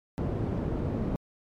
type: low-pass noise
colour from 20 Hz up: white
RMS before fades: -30 dBFS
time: 0.18-1.16 s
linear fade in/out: 0 ms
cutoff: 280 Hz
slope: 12 dB/octave
effects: MP3 96 kbps